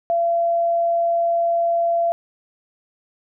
sine tone, 680 Hz, F5, 46 cents flat, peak -16 dBFS, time 0.1-2.12 s, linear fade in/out 0 ms, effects none

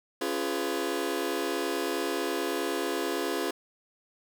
sawtooth chord, C# dominant seventh, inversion none, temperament just, 277.2 / 346.5 / 415.8 / 498.9 Hz, C#4 / E#4 / G#4 / B4, 0 / -14 / +2 / +17 cents, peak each -31 / -28 / -29 / -32 dBFS, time 0.21-3.51 s, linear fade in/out 5 ms, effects none

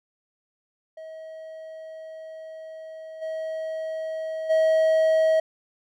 triangle tone with level steps, 638 Hz, D#5, 43 cents sharp, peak -35 / -26 / -15 dBFS, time 0.97-5.4 s, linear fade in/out 5 ms, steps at 3.21 / 4.49 s, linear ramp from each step 20 ms, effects none

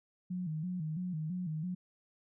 sine tone with vibrato, 168.1 Hz, E3, 34 cents sharp, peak -34 dBFS, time 0.3-1.75 s, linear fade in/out 10 ms, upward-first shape square, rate 3 Hz, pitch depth 130 cents each way, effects none

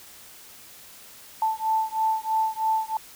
sine beating tone pair, 880 / 883.1 Hz, A5 / A5, 0 / +6 cents, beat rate 3.1 Hz, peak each -25 / -25 dBFS, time 1.42-2.97 s, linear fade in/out 2 ms, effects white hiss -47 dBFS RMS until 3.15 s

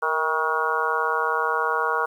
harmonic tone with a mistuned harmonic, 159.1 Hz, D#3, 39 cents sharp, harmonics 3 / 4 / 5 / 6 / 7 / 8 / 9, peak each -28 / -34 / -31 / -28 / -26 / -31 / -26 dBFS, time 0.02-2.06 s, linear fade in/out 10 ms, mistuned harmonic 3, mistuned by -33 cents, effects 9-bit

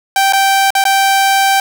sawtooth tone with dropouts, 781 Hz, G5, 7 cents flat, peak -5 dBFS, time 0.16-1.6 s, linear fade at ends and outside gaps 2 ms, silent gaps 0.325-0.333 / 0.705-0.751 / 0.84-0.852 s, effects none

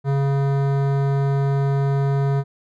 sine tone with hard clipping, 138.59 Hz, C#3, in tune, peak -19 dBFS, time 0.04-2.44 s, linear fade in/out 50 ms, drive 16 dB, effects none

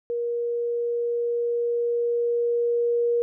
sine tone with level ramp, 474 Hz, A#4, 29 cents sharp, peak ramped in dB -24 to -19 dBFS, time 0.1-3.22 s, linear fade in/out 0 ms, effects none

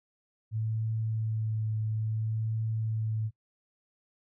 sine tone with vibrato, 110 Hz, A2, in tune, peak -28 dBFS, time 0.51-3.31 s, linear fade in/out 50 ms, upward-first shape triangle, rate 0.59 Hz, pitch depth 19 cents each way, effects noise-tail reverb RT60 0.1 s tail -24 dB re dry

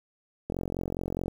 click train, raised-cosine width 2 ms, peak -18 dBFS, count 36, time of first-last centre 0.5-1.281 s, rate 44.8 Hz, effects 8-bit

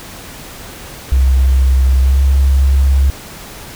sine tone with pitch glide, 65.41 to 67.91 Hz, C2 to C#2, 0 to -35 cents, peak -7 dBFS, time 1.12-3.1 s, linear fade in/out 0 ms, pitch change +65 cents, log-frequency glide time 2.02-2.21 s, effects pink hiss -32 dBFS RMS until 3.75 s

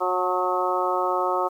harmonic tone with a mistuned harmonic, 182.4 Hz, F#3, 24 cents flat, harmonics 2 / 3 / 4 / 5 / 6 / 7, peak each -28 / -28 / -28 / -28 / -28 / -28 dBFS, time 0-1.49 s, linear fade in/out 20 ms, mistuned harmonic 5, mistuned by -26 cents, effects 9-bit

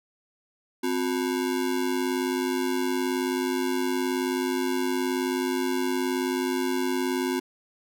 square ring-modulated tone, 311.1 Hz, D#4, in tune, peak -22 dBFS, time 0.83-7.4 s, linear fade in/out 10 ms, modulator 49.5 Hz, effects none

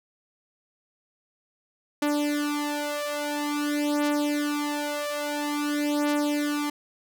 sawtooth beating tone pair, 293.4 / 293.89 Hz, D4 / D4, -2 / +1 cents, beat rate 0.49 Hz, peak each -24 dBFS, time 2.02-6.7 s, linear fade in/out 5 ms, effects none

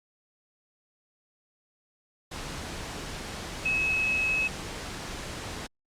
sine tone in noise, 2573 Hz, E7, 43 cents flat, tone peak -24 dBFS, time 3.65-4.48 s, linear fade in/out 10 ms, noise pink, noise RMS -37 dBFS, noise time 2.31-5.67 s, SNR +10 dB, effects low-pass 8000 Hz 12 dB/octave + Opus 48 kbps

